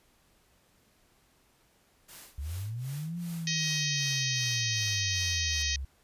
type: noise with tremolo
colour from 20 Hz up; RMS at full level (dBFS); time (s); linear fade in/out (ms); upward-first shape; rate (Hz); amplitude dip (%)
white; -47; 2.08-5.63; 10; sine; 2.6; 90
type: linear two-way sweep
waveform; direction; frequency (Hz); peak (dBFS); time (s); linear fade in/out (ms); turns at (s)
sine; up then down; 65.8 to 174.61 to 65.8; -33; 2.38-5.85; 5; 3.18
type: harmonic tone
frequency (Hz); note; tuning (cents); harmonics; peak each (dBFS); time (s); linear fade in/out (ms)
631; D#5; +24; 3 / 4 / 5 / 6 / 7 / 8 / 9 / 10; -37 / -37 / -37 / -37 / -37 / -37 / -37 / -37; 3.47-5.76; 2
effects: pink hiss -66 dBFS RMS until 6.03 s + resampled to 32000 Hz